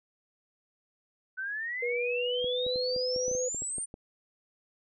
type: exponential sweep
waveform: sine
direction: up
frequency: 1500 to 9100 Hz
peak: -32 dBFS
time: 1.37-3.86 s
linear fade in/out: 20 ms
type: tone with pitch glide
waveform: sine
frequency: 482.7 to 504.1 Hz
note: B4 to B4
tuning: -40 to +35 cents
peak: -29 dBFS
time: 1.82-3.49 s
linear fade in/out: 10 ms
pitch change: +75 cents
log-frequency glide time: 1.92-2.77 s
type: clicks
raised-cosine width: 2 ms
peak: -29 dBFS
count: 12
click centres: 2.444 / 2.665 / 2.759 / 2.963 / 3.162 / 3.281 / 3.314 / 3.351 / 3.546 / 3.621 / 3.783 / 3.941 s
effects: none